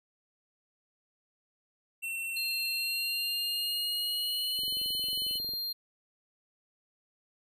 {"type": "tone with pitch glide", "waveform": "square", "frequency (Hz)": [2707, 3004], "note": ["E7", "F#7"], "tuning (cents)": [45, 26], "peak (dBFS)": -34, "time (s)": [2.02, 5.39], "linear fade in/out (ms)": 20, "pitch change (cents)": 181, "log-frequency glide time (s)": [2.72, 4.68]}
{"type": "tone", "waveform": "square", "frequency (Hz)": 4200, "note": "C8", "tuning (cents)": 6, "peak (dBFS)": -33, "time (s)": [2.36, 5.73], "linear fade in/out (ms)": 10}
{"type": "click train", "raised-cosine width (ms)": 2, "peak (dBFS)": -37, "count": 22, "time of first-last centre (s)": [4.59, 5.536], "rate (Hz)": 22.2}
{"effects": []}